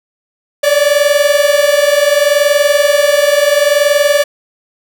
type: tone pair together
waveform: 45% pulse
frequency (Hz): 569.3 / 590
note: C#5 / D5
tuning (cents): +46 / +8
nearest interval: minor second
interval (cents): 62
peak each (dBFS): -11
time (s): 0.63-4.24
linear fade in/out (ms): 10
effects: none